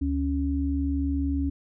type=tone pair together; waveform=sine; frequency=73.34 / 277.2 Hz; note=D2 / C#4; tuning=-2 / 0 cents; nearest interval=octave + major seventh; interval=2302 cents; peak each=-26 dBFS; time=0.01-1.5 s; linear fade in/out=10 ms; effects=none